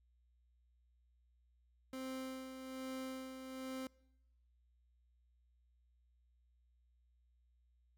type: tone with tremolo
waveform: 30% pulse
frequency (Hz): 261.6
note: C4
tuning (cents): 0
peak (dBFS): -39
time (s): 1.93-3.87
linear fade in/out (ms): 2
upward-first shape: sine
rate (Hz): 1.2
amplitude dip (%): 50
effects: noise-tail reverb RT60 0.9 s tail -25 dB re dry + added 60 Hz sine -70 dBFS peak until 7.97 s